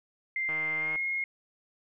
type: tone with pitch glide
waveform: sine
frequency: 2093 to 2151 Hz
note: C7 to C7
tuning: 0 to +47 cents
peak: -28 dBFS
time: 0.36-1.24 s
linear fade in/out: 2 ms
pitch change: +47 cents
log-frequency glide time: 0.77-0.93 s
type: click train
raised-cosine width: 0.5 ms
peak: -27 dBFS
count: 74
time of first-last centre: 0.49-0.958 s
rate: 156 Hz
effects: none